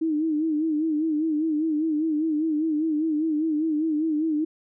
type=tone with vibrato; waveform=sine; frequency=311.1 Hz; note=D#4; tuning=in tune; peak=-21 dBFS; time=0.01-4.45 s; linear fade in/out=10 ms; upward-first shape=sine; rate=5 Hz; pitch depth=80 cents each way; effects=none